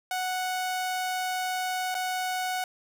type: tone with dropouts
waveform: sawtooth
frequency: 739 Hz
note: F#5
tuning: 2 cents flat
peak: -24 dBFS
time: 0.11-2.64 s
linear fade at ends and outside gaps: 2 ms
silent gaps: 1.944-1.95 s
effects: none